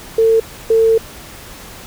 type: tone pair in turn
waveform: sine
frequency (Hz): 450 / 450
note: A4 / A4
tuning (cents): +39 / +39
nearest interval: unison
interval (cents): 0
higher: neither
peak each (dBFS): -8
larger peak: neither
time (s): 0.18-0.4 / 0.7-0.98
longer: second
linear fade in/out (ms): 5
effects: pink hiss -35 dBFS RMS until 1.86 s